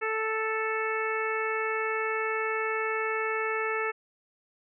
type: harmonic tone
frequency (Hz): 440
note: A4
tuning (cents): 0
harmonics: 1 / 2 / 3 / 4 / 5 / 6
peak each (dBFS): -31 / -37 / -33 / -34 / -35 / -39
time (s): 0.01-3.92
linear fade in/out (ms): 20
effects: none